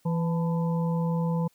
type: harmonic tone with a mistuned harmonic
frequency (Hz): 166.7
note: E3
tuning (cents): +20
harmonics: 1 / 3 / 5 / 6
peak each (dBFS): -24 / -34 / -38 / -40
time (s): 0.05-1.48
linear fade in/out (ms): 10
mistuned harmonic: 5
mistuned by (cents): +88
effects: white hiss -66 dBFS RMS until 1.54 s